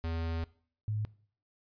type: tone pair in turn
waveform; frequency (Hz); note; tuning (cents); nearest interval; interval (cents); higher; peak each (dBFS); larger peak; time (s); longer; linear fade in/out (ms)
square / sine; 82.41 / 106.72; E2 / G#2; 0 / +48; major third; 448; second; -33 / -30; second; 0.04-0.44 / 0.88-1.05; first; 0
effects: noise-tail reverb RT60 0.5 s tail -20 dB re dry + resampled to 11025 Hz